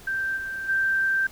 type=tone with level steps; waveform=sine; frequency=1568 Hz; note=G6; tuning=in tune; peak=-24 / -29 / -20 dBFS; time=0.07-1.27 s; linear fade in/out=5 ms; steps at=0.36 / 0.68 s; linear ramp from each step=20 ms; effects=pink hiss -48 dBFS RMS until 1.31 s